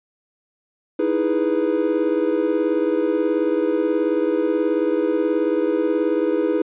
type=chord; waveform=triangle; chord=E major seventh; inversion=third; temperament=equal; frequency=311.1 / 329.6 / 415.3 / 493.9 Hz; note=D#4 / E4 / G#4 / B4; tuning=0 / 0 / 0 / 0 cents; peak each=-21 dBFS; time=0.99-6.62 s; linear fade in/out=5 ms; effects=resampled to 8000 Hz